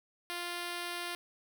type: tone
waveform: 5% pulse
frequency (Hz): 349.2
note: F4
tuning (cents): 0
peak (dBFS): -25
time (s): 0.3-1.15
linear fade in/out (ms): 0
effects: none